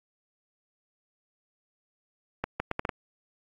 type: accelerating click train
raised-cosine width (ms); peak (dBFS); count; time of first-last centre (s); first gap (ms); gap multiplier
0.5; -13; 6; 2.44-2.892; 160; 0.71
effects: AAC 64 kbps